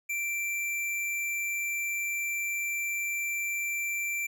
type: tone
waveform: square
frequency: 2349 Hz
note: D7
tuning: in tune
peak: -30 dBFS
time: 0.09-4.27 s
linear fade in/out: 10 ms
effects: none